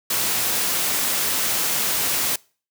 white high-pass noise, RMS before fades -22 dBFS, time 0.1-2.36 s, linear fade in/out 5 ms, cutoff 100 Hz, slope 12 dB/octave, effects noise-tail reverb RT60 0.4 s tail -25 dB re dry

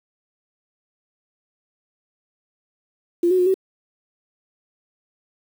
sine tone with pitch steps, 346 / 369.4 / 360.4 / 380.2 Hz, F4 / F#4 / F#4 / F#4, -16 / -3 / -45 / +47 cents, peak -14 dBFS, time 3.23-3.542 s, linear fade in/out 5 ms, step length 78 ms, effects 7-bit

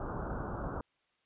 pink low-pass noise, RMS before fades -38 dBFS, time 0-0.81 s, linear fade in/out 2 ms, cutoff 1500 Hz, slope 96 dB/octave, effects white hiss -75 dBFS RMS until 1.25 s + resampled to 8000 Hz

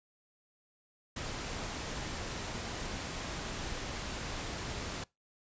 pink noise, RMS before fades -39 dBFS, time 1.16-5.04 s, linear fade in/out 5 ms, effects noise-tail reverb RT60 0.2 s tail -23 dB re dry + resampled to 16000 Hz

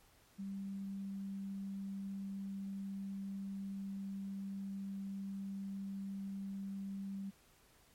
sine tone, 196 Hz, G3, in tune, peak -40 dBFS, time 0.38-7.31 s, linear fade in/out 20 ms, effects pink hiss -67 dBFS RMS until 7.94 s + MP3 64 kbps

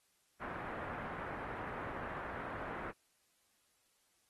white low-pass noise, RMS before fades -44 dBFS, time 0.4-2.92 s, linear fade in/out 20 ms, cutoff 1600 Hz, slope 24 dB/octave, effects white hiss -75 dBFS RMS until 4.29 s + AAC 32 kbps

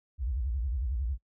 sine tone with vibrato, 62.8 Hz, B1, 30 cents sharp, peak -28 dBFS, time 0.18-1.18 s, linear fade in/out 50 ms, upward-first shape sine, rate 11 Hz, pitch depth 270 cents each way, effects noise-tail reverb RT60 0.1 s tail -26 dB re dry

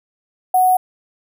sine tone with sample-and-hold, 740 Hz, F#5, in tune, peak -10 dBFS, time 0.54-0.77 s, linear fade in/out 5 ms, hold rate 11025 Hz, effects none

